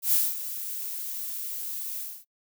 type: noise with ADSR envelope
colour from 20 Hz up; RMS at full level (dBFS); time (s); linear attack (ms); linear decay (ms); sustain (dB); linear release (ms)
violet; -21; 0.02-2.25; 110; 210; -13; 260
effects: noise-tail reverb RT60 0.1 s tail -24 dB re dry